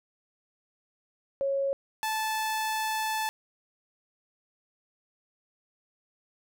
sine / sawtooth tone pair in turn, 550 / 873.5 Hz, C#5 / A5, -14 / -13 cents, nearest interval minor sixth, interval 801 cents, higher second, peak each -25 / -24 dBFS, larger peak second, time 1.41-1.73 / 2.03-3.29 s, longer second, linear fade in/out 0 ms, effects none

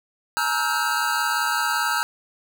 square tone cluster, 854 / 939 / 1307 / 1425 / 1571 Hz, G#5 / A#5 / E6 / F6 / G6, +48 / +12 / -15 / +34 / +3 cents, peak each -31 / -28 / -27 / -29 / -27 dBFS, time 0.37-2.03 s, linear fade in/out 0 ms, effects none

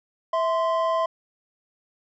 triangle tone pair together, 654.5 / 1039 Hz, E5 / C6, -13 / -12 cents, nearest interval minor sixth, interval 801 cents, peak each -21 / -22 dBFS, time 0.33-1.06 s, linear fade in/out 5 ms, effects resampled to 16000 Hz

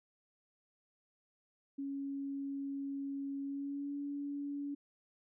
sine tone with pitch glide, 277.2 to 284.8 Hz, C#4 to C#4, 0 to +47 cents, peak -37 dBFS, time 1.78-4.75 s, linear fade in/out 10 ms, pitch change +47 cents, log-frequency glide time 3.42-3.95 s, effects none

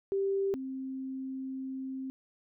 sine tone pair in turn, 392 / 264.2 Hz, G4 / C4, 0 / +17 cents, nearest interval perfect fifth, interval 683 cents, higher first, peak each -27 / -35 dBFS, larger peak first, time 0.12-0.54 / 0.54-2.1 s, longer second, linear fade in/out 0 ms, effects none

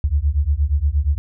sine beating tone pair, 68.4 / 76.9 Hz, C#2 / D#2, -23 / -20 cents, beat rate 8.5 Hz, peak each -18 dBFS, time 0.04-1.18 s, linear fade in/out 0 ms, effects none

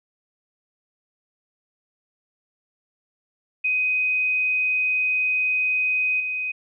sine tone with level steps, 2508 Hz, D#7, 13 cents sharp, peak -19 / -24 dBFS, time 3.64-6.52 s, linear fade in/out 10 ms, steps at 6.2 s, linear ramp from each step 2 ms, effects none

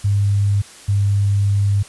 sine tone pair in turn, 100.9 / 100.5 Hz, G#2 / G2, -49 / +44 cents, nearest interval unison, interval 7 cents, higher first, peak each -13 dBFS, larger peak neither, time 0.04-0.62 / 0.88-1.83 s, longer second, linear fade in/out 10 ms, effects white hiss -41 dBFS RMS until 1.88 s + resampled to 24000 Hz

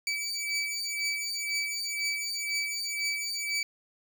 20% pulse beating tone pair, 2298 / 2300 Hz, D7 / D7, -38 / -37 cents, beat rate 2 Hz, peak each -28 dBFS, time 0.07-3.63 s, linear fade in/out 2 ms, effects none

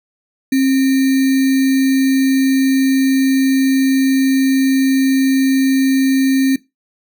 sine tone with sample-and-hold, 266.9 Hz, C4, 35 cents sharp, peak -10 dBFS, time 0.52-6.56 s, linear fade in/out 5 ms, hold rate 2100 Hz, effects noise-tail reverb RT60 0.2 s tail -19 dB re dry

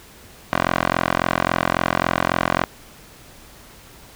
10% pulse tone with band-pass filter, 43.65 Hz, F1, in tune, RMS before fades -21 dBFS, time 0.53-2.64 s, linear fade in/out 0 ms, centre 1200 Hz, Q 1, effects pink hiss -45 dBFS RMS until 4.15 s

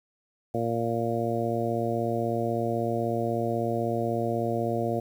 harmonic tone, 116.2 Hz, A#2, 5 cents flat, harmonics 1 / 2 / 3 / 4 / 5 / 6, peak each -32 / -32 / -32 / -32 / -32 / -32 dBFS, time 0.54-5 s, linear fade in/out 5 ms, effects 9-bit

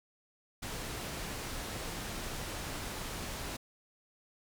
pink low-pass noise, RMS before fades -40 dBFS, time 0.62-3.57 s, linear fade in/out 10 ms, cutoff 12000 Hz, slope 12 dB/octave, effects none

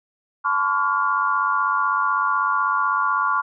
sine tone cluster, 872 / 1032 / 1128 / 1407 Hz, A5 / C6 / C#6 / F6, -16 / -24 / +30 / +12 cents, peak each -29 / -24 / -21 / -23 dBFS, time 0.44-3.42 s, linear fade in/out 20 ms, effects none

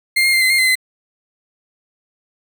35% pulse tone with pitch steps, 2109 / 2133 / 2095 / 2050 / 2125 / 2057 / 2041 Hz, C7 / C7 / C7 / C7 / C7 / C7 / C7, +13 / +33 / +2 / -36 / +26 / -30 / -44 cents, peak -10 dBFS, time 0.16-0.755 s, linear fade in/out 10 ms, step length 85 ms, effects none

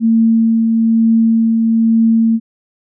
sine tone with tremolo, 226.2 Hz, A3, 48 cents sharp, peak -7 dBFS, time 0-2.4 s, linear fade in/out 50 ms, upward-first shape triangle, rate 1.1 Hz, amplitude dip 30%, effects none

